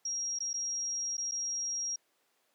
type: tone with dropouts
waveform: sine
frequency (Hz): 5630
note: F8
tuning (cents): +13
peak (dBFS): -32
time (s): 0.05-1.96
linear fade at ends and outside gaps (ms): 5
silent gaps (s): 0.389-0.403 / 0.532-0.54 / 1.17-1.179 / 1.313-1.319
effects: pink hiss -73 dBFS RMS until 2.54 s + high-pass 400 Hz 12 dB/octave